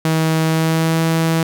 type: tone with pitch glide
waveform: sawtooth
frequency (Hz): 160 to 163.08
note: D#3 to E3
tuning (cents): +49 to -18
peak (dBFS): -10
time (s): 0.05-1.43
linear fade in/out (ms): 2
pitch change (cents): +33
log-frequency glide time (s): 0.44-1.01
effects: none